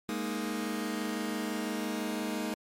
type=chord; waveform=sawtooth; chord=Ab suspended second; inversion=none; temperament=just; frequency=207.7 / 233.6 / 311.5 Hz; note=Ab3 / Bb3 / Eb4; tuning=0 / +4 / +2 cents; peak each=-32 dBFS; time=0.09-2.54 s; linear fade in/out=0 ms; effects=MP3 64 kbps